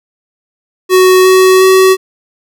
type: tone with pitch steps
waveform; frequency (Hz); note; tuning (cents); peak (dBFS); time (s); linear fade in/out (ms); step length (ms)
square; 371.3 / 374.5 / 377.8; F#4 / F#4 / F#4; +6 / +21 / +36; -4; 0.89-1.97; 50; 360
effects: none